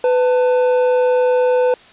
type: tone pair together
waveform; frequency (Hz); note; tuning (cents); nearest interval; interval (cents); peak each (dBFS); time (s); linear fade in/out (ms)
triangle; 500 / 891.7; B4 / A5; +21 / +23; minor seventh; 1002; -10 / -21; 0.04-1.74; 2
effects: white hiss -44 dBFS RMS until 1.92 s + resampled to 8000 Hz